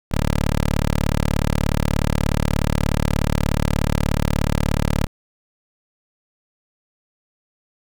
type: tone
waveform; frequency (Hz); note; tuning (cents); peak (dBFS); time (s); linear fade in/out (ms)
10% pulse; 36.71; D1; 0; -9; 0.11-5.07; 10
effects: none